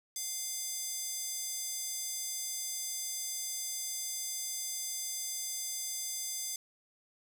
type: tone with high-pass filter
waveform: square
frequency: 698.5 Hz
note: F5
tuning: in tune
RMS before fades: -38 dBFS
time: 0.16-6.56 s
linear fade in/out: 2 ms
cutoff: 6500 Hz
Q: 1.8
effects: none